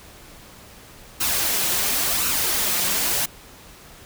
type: noise with flanger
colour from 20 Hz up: white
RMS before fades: -22 dBFS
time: 1.2-3.26 s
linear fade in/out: 10 ms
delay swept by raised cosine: 0.72 to 5.72 ms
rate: 0.94 Hz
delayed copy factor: +0.5
effects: pink hiss -45 dBFS RMS until 4.05 s